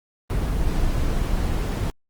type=noise; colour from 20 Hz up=brown; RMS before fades=-22 dBFS; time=0.3-1.9 s; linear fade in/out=0 ms; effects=Opus 24 kbps